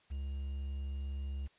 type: tone with quantisation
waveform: triangle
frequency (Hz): 68.9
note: C#2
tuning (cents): -10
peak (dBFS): -34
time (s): 0.1-1.48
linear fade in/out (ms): 20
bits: 10
effects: white hiss -68 dBFS RMS until 1.58 s + resampled to 8000 Hz